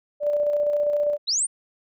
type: tone with tremolo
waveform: sine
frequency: 587.3 Hz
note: D5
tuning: in tune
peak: -18 dBFS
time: 0.2-1.18 s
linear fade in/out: 50 ms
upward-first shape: square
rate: 15 Hz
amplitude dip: 30%
type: linear sweep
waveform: sine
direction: up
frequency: 3700 to 9397 Hz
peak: -20 dBFS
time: 1.27-1.47 s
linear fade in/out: 20 ms
effects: none